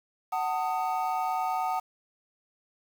triangle chord, D# diminished, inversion first, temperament just, 746.7 / 896 / 1244.5 Hz, F#5 / A5 / D#6, +16 / +31 / 0 cents, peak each -27 / -30 / -32 dBFS, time 0.32-1.8 s, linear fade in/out 10 ms, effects 8-bit

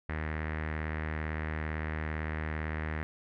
sawtooth tone with low-pass filter, 77.78 Hz, D#2, in tune, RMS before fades -35 dBFS, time 0.09-3.03 s, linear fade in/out 0 ms, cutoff 1900 Hz, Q 4.6, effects none

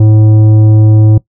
sine tone with tanh clipping, 107.9 Hz, A2, 33 cents flat, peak -4 dBFS, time 0-1.18 s, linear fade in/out 5 ms, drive 10 dB, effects noise-tail reverb RT60 0.1 s tail -19 dB re dry

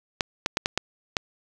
clicks, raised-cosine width 0.2 ms, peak -5 dBFS, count 6, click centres 0.208 / 0.461 / 0.571 / 0.659 / 0.776 / 1.168 s, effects none

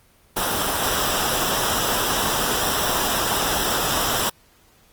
pink noise with comb filter, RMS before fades -22 dBFS, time 0.36-4.3 s, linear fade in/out 10 ms, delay 0.45 ms, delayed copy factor -0.65, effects pink hiss -56 dBFS RMS until 4.92 s + Opus 24 kbps

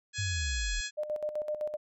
harmonic tone, 839 Hz, G#5, 17 cents sharp, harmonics 2 / 3 / 4 / 5 / 6 / 7 / 8 / 9, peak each -38 / -42 / -41 / -42 / -46 / -45 / -45 / -42 dBFS, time 0.13-0.91 s, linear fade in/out 50 ms
sine linear sweep, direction down, 103.83 to 34.71 Hz, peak -31 dBFS, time 0.18-0.81 s, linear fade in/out 10 ms
sine tone with tremolo, 604 Hz, D5, 48 cents sharp, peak -29 dBFS, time 0.97-1.77 s, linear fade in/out 20 ms, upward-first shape square, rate 7.8 Hz, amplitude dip 65%
effects none

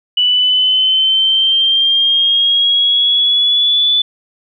sine linear sweep, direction up, 2960 to 3484 Hz, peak -9 dBFS, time 0.17-4.02 s, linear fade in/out 5 ms, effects none

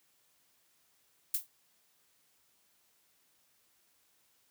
violet noise with exponential decay, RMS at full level -26 dBFS, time 1.34-1.47 s, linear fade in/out 5 ms, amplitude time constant 27 ms, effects white hiss -71 dBFS RMS until 4.5 s + high-pass 60 Hz 12 dB/octave

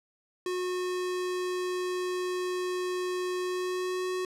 square tone with pitch glide, 363.6 to 368 Hz, F#4 to F#4, -30 to -9 cents, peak -30 dBFS, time 0.46-4.25 s, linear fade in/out 2 ms, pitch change +21 cents, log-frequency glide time 3.4-4.1 s, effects low-pass 10000 Hz 12 dB/octave

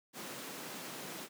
pink high-pass noise, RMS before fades -45 dBFS, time 0.13-1.29 s, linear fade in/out 50 ms, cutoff 170 Hz, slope 24 dB/octave, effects none

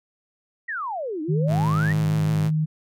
sine exponential two-way sweep, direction down then up, 1961 to 295.6 to 1961 Hz, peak -26 dBFS, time 0.68-1.93 s, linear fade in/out 10 ms, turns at 1.22 s
sine tone, 155.56 Hz, D#3, in tune, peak -19 dBFS, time 1.28-2.66 s, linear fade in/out 20 ms
sawtooth tone with vibrato, 103.83 Hz, G#2, in tune, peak -23 dBFS, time 1.47-2.51 s, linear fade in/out 50 ms, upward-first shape triangle, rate 6.2 Hz, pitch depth 120 cents each way
effects none

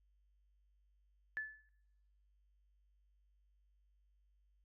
sine tone with exponential decay, 1736 Hz, A6, 24 cents flat, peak -35 dBFS, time 1.37-1.69 s, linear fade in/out 0 ms, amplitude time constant 69 ms, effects noise-tail reverb RT60 0.9 s tail -22 dB re dry + added 50 Hz sine -70 dBFS peak until 4.64 s

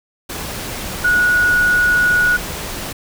sine tone in noise, 1459 Hz, F#6, 25 cents flat, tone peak -11 dBFS, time 1.04-2.37 s, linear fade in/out 10 ms, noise pink, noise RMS -26 dBFS, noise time 0.29-2.93 s, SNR +12 dB, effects none

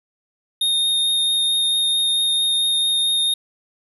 square tone with vibrato, 3689 Hz, A#7, 19 cents flat, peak -17 dBFS, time 0.61-3.34 s, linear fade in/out 5 ms, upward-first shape triangle, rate 4.5 Hz, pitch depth 10 cents each way, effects none

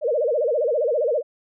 sine tone with vibrato, 535 Hz, C5, 38 cents sharp, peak -18 dBFS, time 0.01-1.23 s, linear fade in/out 50 ms, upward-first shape sine, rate 15 Hz, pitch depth 270 cents each way, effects none

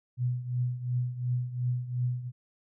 sine tone with tremolo, 123.9 Hz, B2, 6 cents sharp, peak -24 dBFS, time 0.17-2.32 s, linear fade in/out 50 ms, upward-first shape triangle, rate 2.8 Hz, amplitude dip 80%, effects none

